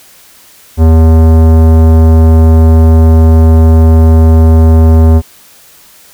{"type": "tone with tanh clipping", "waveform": "sine", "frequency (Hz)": 80.6, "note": "E2", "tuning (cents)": -38, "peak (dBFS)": -3, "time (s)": [0.77, 5.22], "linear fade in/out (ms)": 50, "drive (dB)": 18, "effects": ["white hiss -39 dBFS RMS until 6.13 s"]}